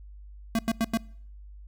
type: tone bursts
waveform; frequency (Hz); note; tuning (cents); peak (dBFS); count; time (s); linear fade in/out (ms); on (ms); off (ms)
square; 226; A3; +47; -23; 4; 0.55-0.973; 2; 39; 89
effects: noise-tail reverb RT60 0.6 s tail -24 dB re dry + added 50 Hz sine -43 dBFS peak until 1.67 s